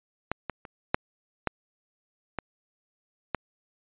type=clicks; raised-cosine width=0.5 ms; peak=-12 / -16 / -27 / -6 / -10 / -15 / -11 dBFS; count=7; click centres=0.316 / 0.497 / 0.652 / 0.945 / 1.473 / 2.387 / 3.347 s; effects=resampled to 8000 Hz